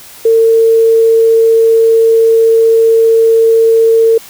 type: tone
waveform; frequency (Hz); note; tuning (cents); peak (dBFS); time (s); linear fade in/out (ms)
sine; 452.6; A4; +49; -4; 0.25-4.18; 5
effects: white hiss -34 dBFS RMS until 4.29 s